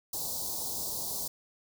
white band-stop noise, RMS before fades -35 dBFS, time 0.13-1.28 s, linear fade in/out 5 ms, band 1000 to 4000 Hz, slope 48 dB/octave, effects none

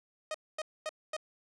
sawtooth tone bursts, 622.3 Hz, D#5, in tune, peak -30 dBFS, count 4, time 0.31-1.166 s, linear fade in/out 2 ms, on 34 ms, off 240 ms, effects resampled to 22050 Hz + 11-bit

